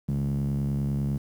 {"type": "tone with band-pass filter", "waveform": "sawtooth", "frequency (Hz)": 70, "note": "C#2", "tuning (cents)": 18, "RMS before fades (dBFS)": -27, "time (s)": [0.08, 1.18], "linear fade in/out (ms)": 10, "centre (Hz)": 170, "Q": 6.3, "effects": ["9-bit"]}